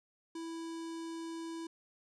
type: tone with notch filter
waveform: square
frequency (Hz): 329.6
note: E4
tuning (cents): 0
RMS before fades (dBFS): -42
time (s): 0.35-1.67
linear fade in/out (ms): 5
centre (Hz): 2000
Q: 1.7
effects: resampled to 22050 Hz